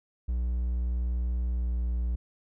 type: tone with pitch glide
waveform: triangle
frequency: 60.5 to 59.74 Hz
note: B1 to A#1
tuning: -35 to +43 cents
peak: -24 dBFS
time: 0.28-2.16 s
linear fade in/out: 10 ms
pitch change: -22 cents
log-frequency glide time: 1.48-1.75 s
effects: none